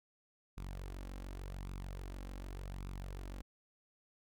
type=tone with flanger; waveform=sawtooth; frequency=46.73 Hz; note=F#1; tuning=18 cents sharp; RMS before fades=-45 dBFS; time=0.57-3.42 s; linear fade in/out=10 ms; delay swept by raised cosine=0.8 to 3.8 ms; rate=0.87 Hz; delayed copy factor=+0.5; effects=none